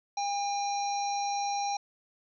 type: harmonic tone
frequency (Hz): 807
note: G#5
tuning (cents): -50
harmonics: 1 / 3 / 5 / 7 / 8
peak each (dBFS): -29 / -43 / -41 / -39 / -51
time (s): 0.17-1.77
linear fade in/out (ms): 5
effects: none